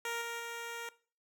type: tone with level steps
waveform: 10% pulse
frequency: 466.9 Hz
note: A#4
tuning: 3 cents sharp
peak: -27 / -30 / -32 dBFS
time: 0.05-0.89 s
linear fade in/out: 2 ms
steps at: 0.21 / 0.39 s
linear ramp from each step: 10 ms
effects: noise-tail reverb RT60 0.4 s tail -19 dB re dry